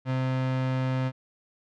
35% pulse tone, 130 Hz, C3, 11 cents flat, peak -23 dBFS, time 0.05-1.12 s, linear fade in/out 50 ms, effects low-pass 3000 Hz 12 dB/octave

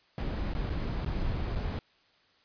brown noise with dropouts, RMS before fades -32 dBFS, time 0.18-1.79 s, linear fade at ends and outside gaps 1 ms, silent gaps 0.536-0.55 / 0.695-0.7 / 1.048-1.061 / 1.552-1.557 s, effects white hiss -65 dBFS RMS until 2.44 s + resampled to 11025 Hz

